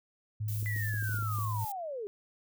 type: tone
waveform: sine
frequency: 106.4 Hz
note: G#2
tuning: 42 cents sharp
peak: -31 dBFS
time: 0.4-1.65 s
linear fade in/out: 10 ms
type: noise with tremolo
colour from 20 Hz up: violet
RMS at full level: -42 dBFS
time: 0.48-1.72 s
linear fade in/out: 2 ms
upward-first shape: square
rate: 3.6 Hz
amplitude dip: 30%
type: clicks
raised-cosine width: 3 ms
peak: -34 dBFS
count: 9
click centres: 0.628 / 0.763 / 0.941 / 1.026 / 1.094 / 1.144 / 1.188 / 1.226 / 1.387 s
type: linear sweep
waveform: sine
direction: down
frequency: 2011 to 392 Hz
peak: -35 dBFS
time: 0.66-2.07 s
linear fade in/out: 0 ms
effects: none